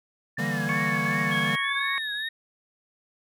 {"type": "tone with vibrato", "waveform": "sine", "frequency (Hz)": 1760, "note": "A6", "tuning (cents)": 0, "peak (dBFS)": -30, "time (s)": [0.37, 2.29], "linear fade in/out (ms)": 5, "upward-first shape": "triangle", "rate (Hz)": 2.7, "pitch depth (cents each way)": 120}
{"type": "chord", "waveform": "square", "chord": "E half-diminished seventh", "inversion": "third", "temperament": "equal", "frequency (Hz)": [146.83, 164.81, 196, 233.1], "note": ["D3", "E3", "G3", "Bb3"], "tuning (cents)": [0, 0, 0, 0], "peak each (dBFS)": -33, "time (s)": [0.38, 1.56], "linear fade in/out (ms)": 10}
{"type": "harmonic tone", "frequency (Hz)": 554.4, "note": "C#5", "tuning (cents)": 0, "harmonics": [2, 3, 4], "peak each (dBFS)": [-31, -32, -29], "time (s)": [0.69, 1.98], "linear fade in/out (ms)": 0}
{"type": "tone with pitch glide", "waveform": "triangle", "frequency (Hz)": [3265, 3751], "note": ["G#7", "A#7"], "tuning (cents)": [-30, 10], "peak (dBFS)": -31, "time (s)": [1.31, 2.29], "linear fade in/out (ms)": 10, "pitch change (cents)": 240, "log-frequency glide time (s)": [1.6, 1.83]}
{"effects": []}